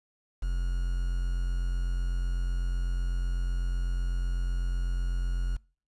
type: tone with quantisation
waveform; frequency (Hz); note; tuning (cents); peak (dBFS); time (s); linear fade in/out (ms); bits
triangle; 44; F1; +14; -24; 0.42-5.57; 10; 8
effects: noise-tail reverb RT60 0.4 s tail -25 dB re dry + resampled to 24000 Hz